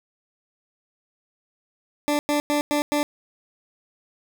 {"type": "tone bursts", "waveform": "20% pulse", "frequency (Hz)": 293.7, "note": "D4", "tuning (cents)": 0, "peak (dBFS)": -15, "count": 5, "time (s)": [2.08, 3.03], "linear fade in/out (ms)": 0, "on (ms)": 110, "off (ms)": 100, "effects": []}